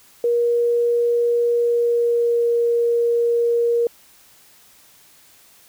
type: tone with pitch glide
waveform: sine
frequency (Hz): 474.6 to 470.8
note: A#4 to A#4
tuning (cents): +31 to +17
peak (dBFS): -15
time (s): 0.24-3.87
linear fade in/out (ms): 2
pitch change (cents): -14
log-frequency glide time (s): 1.53-2.53
effects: white hiss -51 dBFS RMS until 5.68 s